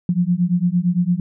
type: beating tone pair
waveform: sine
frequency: 172.4 / 181.2 Hz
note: F3 / F#3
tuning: -22 / -36 cents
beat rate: 8.8 Hz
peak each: -18 dBFS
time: 0.09-1.2 s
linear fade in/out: 2 ms
effects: none